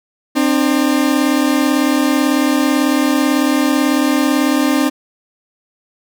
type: tone pair together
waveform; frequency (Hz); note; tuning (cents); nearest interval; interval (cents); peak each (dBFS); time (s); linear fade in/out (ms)
40% pulse; 263.2 / 301.3; C4 / D4; +10 / +44; major second; 234; -14; 0.35-4.9; 20
effects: none